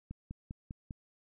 click train, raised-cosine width 5 ms, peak -29 dBFS, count 5, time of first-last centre 0.11-0.908 s, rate 5.01 Hz, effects none

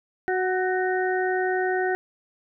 harmonic tone with a mistuned harmonic, 370 Hz, F#4, in tune, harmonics 1 / 2 / 4 / 5, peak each -24 / -27 / -30 / -31 dBFS, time 0.28-1.95 s, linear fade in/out 0 ms, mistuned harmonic 4, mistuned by +21 cents, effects none

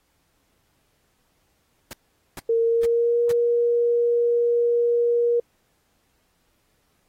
pink noise bursts, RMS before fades -36 dBFS, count 4, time 1.91-3.314 s, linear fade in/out 0 ms, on 21 ms, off 440 ms
sine tone with pitch glide, 458.8 to 474.4 Hz, A#4 to A#4, -28 to +30 cents, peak -17 dBFS, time 2.49-5.4 s, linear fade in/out 5 ms, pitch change +58 cents, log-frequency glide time 2.59-3.2 s
effects pink hiss -68 dBFS RMS until 7.08 s + AAC 48 kbps

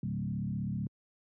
sine tone with frequency modulation, 159.8 Hz, D#3, 47 cents sharp, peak -31 dBFS, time 0.03-0.87 s, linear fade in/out 2 ms, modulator 35.7 Hz, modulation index 1.7, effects high-pass 80 Hz 12 dB/octave

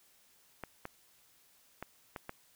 clicks, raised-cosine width 0.5 ms, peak -25 dBFS, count 5, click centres 0.637 / 0.854 / 1.826 / 2.162 / 2.294 s, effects white hiss -66 dBFS RMS until 2.55 s

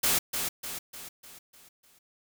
white noise with echo, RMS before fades -25 dBFS, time 0.03-0.19 s, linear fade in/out 10 ms, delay 300 ms, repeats 6, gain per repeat -6 dB, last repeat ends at 1.99 s, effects none

